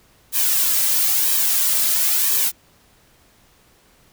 blue noise with flanger, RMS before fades -18 dBFS, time 0.32-2.52 s, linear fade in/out 50 ms, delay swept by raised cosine 1.4 to 2.8 ms, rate 1 Hz, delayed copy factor -0.65, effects pink hiss -55 dBFS RMS until 4.12 s

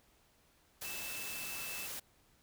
sine tone in noise, 2637 Hz, E7, in tune, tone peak -45 dBFS, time 0.84-1.87 s, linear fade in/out 10 ms, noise white, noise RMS -43 dBFS, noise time 0.81-2 s, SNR -5 dB, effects pink hiss -69 dBFS RMS until 2.42 s

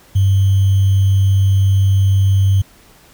sine tone with sample-and-hold, 97.1 Hz, G2, 16 cents flat, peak -9 dBFS, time 0.15-2.62 s, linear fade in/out 10 ms, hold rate 3150 Hz, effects pink hiss -47 dBFS RMS until 3.13 s

